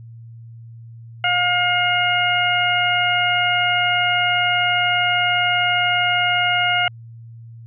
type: harmonic tone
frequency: 713 Hz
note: F5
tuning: 36 cents sharp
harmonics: 1 / 2 / 3 / 4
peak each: -21 / -21 / -21 / -21 dBFS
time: 1.24-6.88 s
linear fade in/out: 2 ms
effects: added 115 Hz sine -36 dBFS peak until 7.66 s